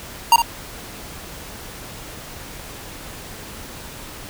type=tone with echo; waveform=square; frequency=932.3 Hz; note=A#5; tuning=in tune; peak=-8 dBFS; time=0.32-0.36 s; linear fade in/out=2 ms; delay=60 ms; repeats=1; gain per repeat=-8 dB; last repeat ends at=0.42 s; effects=pink hiss -36 dBFS RMS until 4.29 s